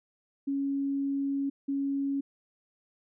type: tone pair in turn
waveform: sine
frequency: 277.2 / 277.2 Hz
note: C#4 / C#4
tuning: 0 / 0 cents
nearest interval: unison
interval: 0 cents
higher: neither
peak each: -27 dBFS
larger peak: neither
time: 0.47-1.5 / 1.68-2.21 s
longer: first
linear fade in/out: 10 ms
effects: none